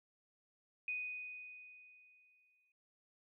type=tone with exponential decay; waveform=sine; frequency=2489 Hz; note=D#7; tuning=in tune; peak=-36 dBFS; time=0.88-2.72 s; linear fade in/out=2 ms; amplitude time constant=400 ms; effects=noise-tail reverb RT60 0.7 s tail -26 dB re dry